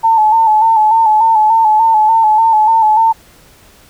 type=tone with vibrato; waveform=sine; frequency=880 Hz; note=A5; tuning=in tune; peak=-6 dBFS; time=0.03-3.13 s; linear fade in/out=20 ms; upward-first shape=square; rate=3.4 Hz; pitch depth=43 cents each way; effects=pink hiss -44 dBFS RMS until 3.89 s